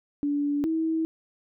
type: tone pair in turn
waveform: sine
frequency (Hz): 288.6 / 322.2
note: D4 / E4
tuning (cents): -30 / -39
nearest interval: major second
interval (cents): 191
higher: second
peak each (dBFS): -23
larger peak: neither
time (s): 0.23-0.64 / 0.64-1.05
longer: neither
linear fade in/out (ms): 0
effects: none